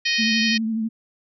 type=harmonic tone; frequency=622.3 Hz; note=D#5; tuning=in tune; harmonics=3 / 4 / 5 / 6 / 7 / 8 / 9; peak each=-25 / -24 / -27 / -32 / -26 / -29 / -31 dBFS; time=0.05-0.58 s; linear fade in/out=10 ms
type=tone with vibrato; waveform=sine; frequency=222.3 Hz; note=A3; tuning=18 cents sharp; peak=-21 dBFS; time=0.18-0.89 s; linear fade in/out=20 ms; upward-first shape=triangle; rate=12 Hz; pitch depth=45 cents each way
effects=none